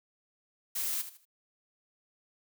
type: noise with echo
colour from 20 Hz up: blue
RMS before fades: -33 dBFS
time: 0.75-1.02 s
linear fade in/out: 10 ms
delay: 78 ms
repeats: 3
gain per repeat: -11 dB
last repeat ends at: 1.254 s
effects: none

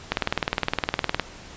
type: click train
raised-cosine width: 0.3 ms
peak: -5 dBFS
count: 22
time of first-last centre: 0.12-1.197 s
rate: 19.5 Hz
effects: pink hiss -43 dBFS RMS until 1.56 s + resampled to 16000 Hz

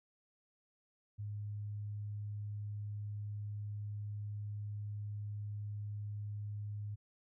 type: tone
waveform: sine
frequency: 103.83 Hz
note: G#2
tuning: in tune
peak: -39 dBFS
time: 1.18-6.96 s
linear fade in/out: 20 ms
effects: none

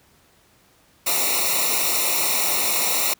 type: noise with comb filter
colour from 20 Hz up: white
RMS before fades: -21 dBFS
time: 1.06-3.14 s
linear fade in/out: 10 ms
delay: 0.62 ms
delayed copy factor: -0.95
effects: pink hiss -57 dBFS RMS until 3.19 s + high-pass 60 Hz 12 dB/octave

